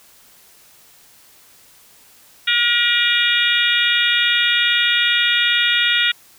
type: harmonic tone with a mistuned harmonic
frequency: 477.5 Hz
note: A#4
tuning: 42 cents sharp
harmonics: 3 / 4 / 5 / 6 / 7 / 8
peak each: -21 / -21 / -21 / -21 / -21 / -21 dBFS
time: 2.47-6.12 s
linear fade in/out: 10 ms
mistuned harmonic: 8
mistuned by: -59 cents
effects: white hiss -49 dBFS RMS until 6.38 s